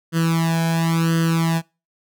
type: tone with flanger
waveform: sawtooth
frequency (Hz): 164.81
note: E3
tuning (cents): 0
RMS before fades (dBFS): -19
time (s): 0.12-1.62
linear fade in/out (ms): 50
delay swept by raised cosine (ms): 0.64 to 1.25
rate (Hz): 0.95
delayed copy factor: +1
effects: noise-tail reverb RT60 0.3 s tail -25 dB re dry